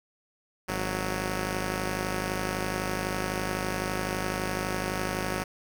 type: tone pair together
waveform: 5% pulse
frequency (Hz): 51.91 / 185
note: G#1 / F#3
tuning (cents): 0 / 0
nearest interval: octave + minor seventh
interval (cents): 2200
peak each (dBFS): -20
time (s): 0.68-5.44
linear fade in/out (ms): 10
effects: none